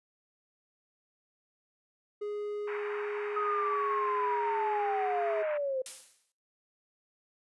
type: tone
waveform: triangle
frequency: 415.3 Hz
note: G#4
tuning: in tune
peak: -31 dBFS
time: 2.21-5.43 s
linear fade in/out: 10 ms
type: band-pass noise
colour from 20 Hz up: pink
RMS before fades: -42 dBFS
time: 2.67-5.58 s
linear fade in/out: 10 ms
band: 860 to 2400 Hz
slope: 48 dB/octave
type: linear sweep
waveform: sine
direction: down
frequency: 1269 to 510 Hz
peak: -29 dBFS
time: 3.36-5.82 s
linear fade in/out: 5 ms
type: noise with exponential decay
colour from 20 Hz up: blue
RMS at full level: -36 dBFS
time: 5.86-6.32 s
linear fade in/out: 1 ms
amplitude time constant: 100 ms
effects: noise-tail reverb RT60 0.6 s tail -26 dB re dry + resampled to 24000 Hz